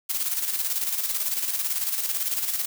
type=noise with tremolo; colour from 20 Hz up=blue; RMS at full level=-25 dBFS; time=0.09-2.66 s; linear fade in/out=10 ms; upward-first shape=square; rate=18 Hz; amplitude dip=50%; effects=none